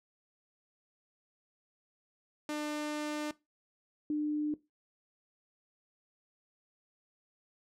sawtooth / sine tone pair in turn, 299.8 / 299.8 Hz, D4 / D4, +36 / +36 cents, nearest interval unison, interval 0 cents, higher neither, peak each -30 / -29 dBFS, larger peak second, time 2.49-3.31 / 4.1-4.54 s, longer first, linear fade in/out 2 ms, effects noise-tail reverb RT60 0.2 s tail -18 dB re dry + low-pass 10000 Hz 12 dB/octave

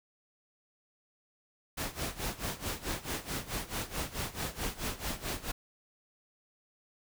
pink noise with tremolo, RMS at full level -34 dBFS, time 1.77-5.52 s, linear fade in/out 10 ms, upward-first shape sine, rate 4.6 Hz, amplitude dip 85%, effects none

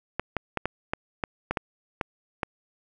clicks, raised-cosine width 0.5 ms, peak -11 dBFS, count 10, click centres 0.196 / 0.367 / 0.573 / 0.656 / 0.935 / 1.238 / 1.51 / 1.572 / 2.012 / 2.432 s, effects none

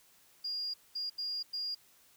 sine tone bursts at uneven times, 4831 Hz, D8, 48 cents sharp, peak -34 dBFS, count 4, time 0.44-0.74 / 0.95-1.1 / 1.18-1.43 / 1.53-1.75 s, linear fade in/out 10 ms, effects white hiss -64 dBFS RMS until 2.16 s

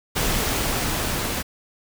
pink noise with level ramp, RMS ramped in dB -22 to -26 dBFS, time 0.15-1.43 s, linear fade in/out 20 ms, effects none

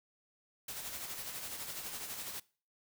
white noise with tremolo, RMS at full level -41 dBFS, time 0.68-2.4 s, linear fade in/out 5 ms, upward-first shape sine, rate 12 Hz, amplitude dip 45%, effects noise-tail reverb RT60 0.4 s tail -22 dB re dry

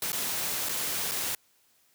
white noise with dropouts, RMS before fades -31 dBFS, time 0.02-1.35 s, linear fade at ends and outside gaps 2 ms, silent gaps 0.12-0.129 / 0.688-0.692 / 1.113-1.117 s, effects white hiss -66 dBFS RMS until 1.94 s + high-pass 80 Hz 12 dB/octave

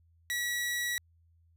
sawtooth tone, 1933 Hz, B6, 38 cents flat, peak -27 dBFS, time 0.3-0.98 s, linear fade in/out 0 ms, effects added 83 Hz sine -62 dBFS peak until 1.56 s

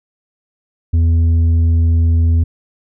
sine tone with tanh clipping, 82.8 Hz, E2, 8 cents sharp, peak -10 dBFS, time 0.93-2.44 s, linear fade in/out 10 ms, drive 5 dB, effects none

